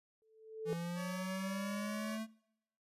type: tone with exponential growth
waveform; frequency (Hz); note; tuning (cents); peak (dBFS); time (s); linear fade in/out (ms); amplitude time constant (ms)
sine; 440; A4; 0; -32; 0.22-0.73; 0; 110
type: linear sweep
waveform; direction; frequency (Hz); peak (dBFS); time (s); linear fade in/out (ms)
square; up; 164.81 to 222.2; -39; 0.65-2.27; 50
type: tone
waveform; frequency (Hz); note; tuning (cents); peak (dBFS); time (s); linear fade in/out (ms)
15% pulse; 567; C#5; +39; -38; 0.95-2.19; 50
effects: noise-tail reverb RT60 0.8 s tail -24 dB re dry + resampled to 32000 Hz